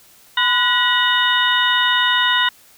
sine tone cluster, 1006 / 1464 / 1924 / 2939 / 3679 Hz, B5 / F#6 / B6 / F#7 / A#7, +32 / -19 / -46 / -12 / -24 cents, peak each -20 dBFS, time 0.37-2.49 s, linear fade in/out 5 ms, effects white hiss -49 dBFS RMS until 2.77 s

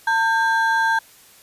triangle ring-modulated tone, 1244.5 Hz, D#6, in tune, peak -11 dBFS, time 0.07-0.99 s, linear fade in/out 5 ms, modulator 343 Hz, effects white hiss -49 dBFS RMS until 1.42 s + resampled to 32000 Hz

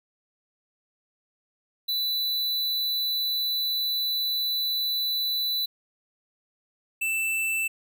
square tone pair in turn, 3979 / 2656 Hz, B7 / E7, +12 / +12 cents, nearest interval perfect fifth, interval 700 cents, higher first, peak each -25 dBFS, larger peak neither, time 1.88-5.66 / 7.01-7.68 s, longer first, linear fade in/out 10 ms, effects none

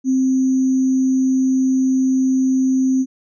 sine tone with sample-and-hold, 261.6 Hz, C4, in tune, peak -13 dBFS, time 0.04-3.06 s, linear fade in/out 50 ms, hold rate 6300 Hz, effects resampled to 16000 Hz

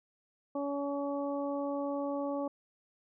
harmonic tone, 282.8 Hz, C#4, 35 cents sharp, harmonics 1 / 2 / 3 / 4, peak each -35 / -35 / -42 / -44 dBFS, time 0.55-2.48 s, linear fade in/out 5 ms, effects none

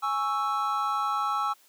triangle chord, C# minor, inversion second, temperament equal, 830.6 / 1108.7 / 1318.5 Hz, G#5 / C#6 / E6, 0 / 0 / 0 cents, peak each -29 / -29 / -26 dBFS, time 0.02-1.54 s, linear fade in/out 20 ms, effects white hiss -60 dBFS RMS until 1.68 s + high-pass 300 Hz 12 dB/octave

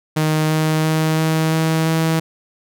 sawtooth tone with pitch steps, 155.56 / 156.73 / 157.91 / 159.1 / 160.3 / 161.51 Hz, D#3 / D#3 / D#3 / D#3 / E3 / E3, 0 / +13 / +26 / +39 / -48 / -35 cents, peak -11 dBFS, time 0.16-2.2 s, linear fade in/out 10 ms, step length 340 ms, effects none

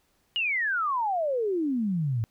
sine exponential sweep, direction down, 2937 to 106.6 Hz, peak -24 dBFS, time 0.36-2.24 s, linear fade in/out 0 ms, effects pink hiss -69 dBFS RMS until 2.3 s

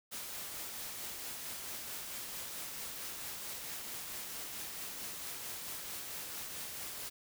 white noise with tremolo, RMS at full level -42 dBFS, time 0.11-7.1 s, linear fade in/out 20 ms, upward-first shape triangle, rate 4.5 Hz, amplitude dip 30%, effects none

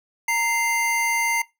square tone pair together, 926.3 / 2089 Hz, A#5 / C7, -11 / -3 cents, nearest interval octave + major second, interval 1408 cents, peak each -26 / -22 dBFS, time 0.28-1.42 s, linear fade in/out 5 ms, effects noise-tail reverb RT60 0.2 s tail -19 dB re dry

